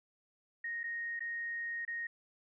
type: tone with dropouts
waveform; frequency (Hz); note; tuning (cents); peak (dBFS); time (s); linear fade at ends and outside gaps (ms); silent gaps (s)
sine; 1864.7; A#6; 0; -36; 0.64-2.07; 5; 0.833-0.839 / 1.194-1.205 / 1.851-1.877
effects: none